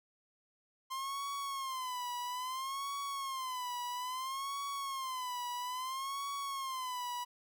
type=tone with vibrato; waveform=45% pulse; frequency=1046.5 Hz; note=C6; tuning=in tune; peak=-37 dBFS; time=0.9-7.25 s; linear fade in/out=20 ms; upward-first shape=sine; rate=0.6 Hz; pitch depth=120 cents each way; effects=none